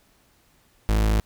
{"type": "tone", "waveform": "40% pulse", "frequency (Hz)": 53.5, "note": "A1", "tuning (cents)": -48, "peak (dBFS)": -17, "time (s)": [0.89, 1.2], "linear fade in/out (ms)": 0, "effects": ["pink hiss -61 dBFS RMS until 1.25 s"]}